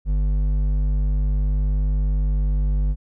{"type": "tone with hard clipping", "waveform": "sine", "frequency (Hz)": 49.84, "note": "G1", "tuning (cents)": 29, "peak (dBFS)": -19, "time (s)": [0.05, 2.96], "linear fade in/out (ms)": 50, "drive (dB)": 7, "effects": []}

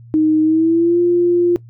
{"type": "tone with pitch glide", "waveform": "sine", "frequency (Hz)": [311.1, 349.2], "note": ["D#4", "F4"], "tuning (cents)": [0, 0], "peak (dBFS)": -10, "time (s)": [0.14, 1.56], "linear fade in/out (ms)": 0, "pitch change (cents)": 200, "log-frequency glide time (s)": [0.42, 1], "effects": ["noise-tail reverb RT60 0.1 s tail -19 dB re dry", "added 117 Hz sine -37 dBFS peak until 1.69 s"]}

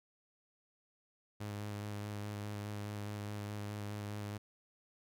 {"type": "tone with vibrato", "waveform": "sawtooth", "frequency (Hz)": 103.6, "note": "G#2", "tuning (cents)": -4, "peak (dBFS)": -36, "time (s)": [1.4, 4.38], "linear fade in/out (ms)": 10, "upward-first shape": "square", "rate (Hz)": 4.8, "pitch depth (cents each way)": 13, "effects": []}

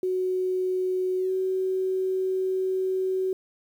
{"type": "tone with pitch glide", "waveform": "sine", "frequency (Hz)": [370.1, 376.1], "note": ["F#4", "F#4"], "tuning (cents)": [0, 28], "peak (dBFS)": -23, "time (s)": [0.03, 3.33], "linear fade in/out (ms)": 2, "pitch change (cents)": 28, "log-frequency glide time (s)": [1.17, 1.32], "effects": ["9-bit"]}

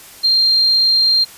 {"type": "tone", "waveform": "sine", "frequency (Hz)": 4186, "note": "C8", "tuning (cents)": 0, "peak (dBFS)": -10, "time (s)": [0.23, 1.25], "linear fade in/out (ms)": 20, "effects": ["white hiss -39 dBFS RMS until 1.37 s", "resampled to 32000 Hz"]}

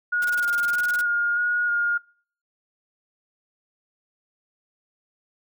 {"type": "tone with vibrato", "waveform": "sine", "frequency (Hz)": 1432, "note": "F6", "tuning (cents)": 43, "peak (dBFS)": -20, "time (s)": [0.12, 1.98], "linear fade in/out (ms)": 10, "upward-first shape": "square", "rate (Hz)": 1.6, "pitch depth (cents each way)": 15}
{"type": "noise bursts", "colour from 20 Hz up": "white", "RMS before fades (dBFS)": -36, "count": 16, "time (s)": [0.22, 1.012], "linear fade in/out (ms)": 2, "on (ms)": 27, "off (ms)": 24}
{"effects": ["noise-tail reverb RT60 0.5 s tail -25 dB re dry"]}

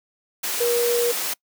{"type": "tone in noise", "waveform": "sine", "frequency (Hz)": 477, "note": "A#4", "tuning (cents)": 40, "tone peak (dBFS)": -18, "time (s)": [0.6, 1.12], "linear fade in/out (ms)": 10, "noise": "white", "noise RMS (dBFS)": -26, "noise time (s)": [0.43, 1.34], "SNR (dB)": 5, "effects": ["noise-tail reverb RT60 0.1 s tail -25 dB re dry", "high-pass 300 Hz 12 dB/octave"]}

